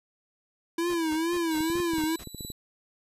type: tone with vibrato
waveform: square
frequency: 329.6 Hz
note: E4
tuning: in tune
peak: -26 dBFS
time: 0.78-2.16 s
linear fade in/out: 5 ms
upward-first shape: triangle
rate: 2.2 Hz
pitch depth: 120 cents each way
type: noise bursts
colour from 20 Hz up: pink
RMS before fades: -44 dBFS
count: 7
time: 0.89-2.242 s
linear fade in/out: 10 ms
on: 56 ms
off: 160 ms
type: tone with tremolo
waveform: 15% pulse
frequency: 3951 Hz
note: B7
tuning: in tune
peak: -31 dBFS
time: 1.51-2.52 s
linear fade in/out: 2 ms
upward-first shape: square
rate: 2.3 Hz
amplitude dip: 55%
type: clicks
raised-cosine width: 3 ms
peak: -26 dBFS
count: 12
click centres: 1.606 / 1.701 / 1.755 / 1.801 / 1.935 / 1.983 / 2.038 / 2.273 / 2.347 / 2.408 / 2.449 / 2.502 s
effects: resampled to 32000 Hz